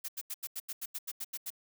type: noise bursts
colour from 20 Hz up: blue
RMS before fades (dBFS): -38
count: 12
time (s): 0.04-1.504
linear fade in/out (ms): 10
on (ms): 45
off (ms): 84
effects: none